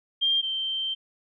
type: tone pair in turn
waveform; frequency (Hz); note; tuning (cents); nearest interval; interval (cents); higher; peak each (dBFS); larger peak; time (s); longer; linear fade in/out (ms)
sine; 3190 / 3130; G7 / G7; +30 / -3; unison; 33; first; -20 / -26; first; 0.21-0.42 / 0.42-0.95; second; 20
effects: none